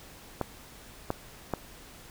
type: clicks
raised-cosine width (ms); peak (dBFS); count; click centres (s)
1; -14; 3; 0.413 / 1.104 / 1.537
effects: pink hiss -50 dBFS RMS until 2.1 s